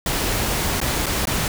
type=noise with dropouts; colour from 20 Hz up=pink; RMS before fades=-22 dBFS; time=0.06-1.48 s; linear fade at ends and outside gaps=2 ms; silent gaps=0.803-0.814 / 1.06-1.065 / 1.255-1.271 s; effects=none